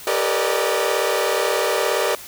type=tone cluster; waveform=sawtooth; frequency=391.3 / 449.2 / 486 / 576 / 615 Hz; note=G4 / A4 / B4 / D5 / D#5; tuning=-3 / +36 / -28 / -34 / -20 cents; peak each=-21 dBFS; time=0.07-2.15 s; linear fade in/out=2 ms; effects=white hiss -38 dBFS RMS until 2.27 s